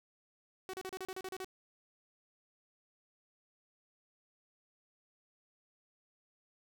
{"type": "tone bursts", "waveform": "sawtooth", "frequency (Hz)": 375.9, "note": "F#4", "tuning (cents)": 27, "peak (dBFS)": -36, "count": 10, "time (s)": [0.69, 1.445], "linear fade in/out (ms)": 0, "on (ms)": 44, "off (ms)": 35, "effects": []}